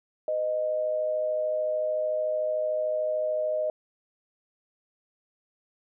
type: tone pair together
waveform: sine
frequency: 505.5 / 619 Hz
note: B4 / D#5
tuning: +40 / -9 cents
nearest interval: major third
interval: 351 cents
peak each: -34 / -25 dBFS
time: 0.28-3.7 s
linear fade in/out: 2 ms
effects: none